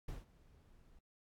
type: noise with ADSR envelope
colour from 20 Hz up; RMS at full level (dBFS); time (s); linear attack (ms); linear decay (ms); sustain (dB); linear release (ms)
brown; -43; 0.08-0.99; 6; 160; -21; 3
effects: AAC 64 kbps